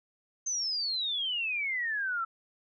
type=exponential sweep; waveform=sine; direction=down; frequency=6310 to 1315 Hz; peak=-29 dBFS; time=0.46-2.25 s; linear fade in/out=10 ms; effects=none